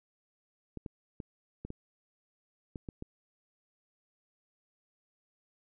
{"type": "clicks", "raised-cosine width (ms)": 3, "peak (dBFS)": -27, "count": 8, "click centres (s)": [0.773, 0.862, 1.202, 1.65, 1.704, 2.758, 2.888, 3.024], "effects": []}